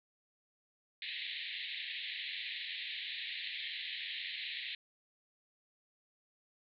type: band-pass noise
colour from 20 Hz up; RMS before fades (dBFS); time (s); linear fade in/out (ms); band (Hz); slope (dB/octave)
white; -42; 1.02-4.75; 2; 1800 to 4100; 96
effects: none